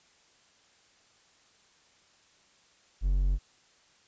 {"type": "tone", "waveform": "triangle", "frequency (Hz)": 46.25, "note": "F#1", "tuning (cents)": 0, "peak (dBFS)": -21, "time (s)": [3.01, 3.39], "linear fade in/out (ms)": 50, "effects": ["white hiss -63 dBFS RMS until 4.07 s", "resampled to 16000 Hz"]}